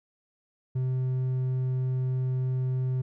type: tone with hard clipping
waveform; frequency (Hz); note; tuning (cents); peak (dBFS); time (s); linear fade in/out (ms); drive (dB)
sine; 128.8; C3; -27; -26; 0.75-3.02; 10; 3
effects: none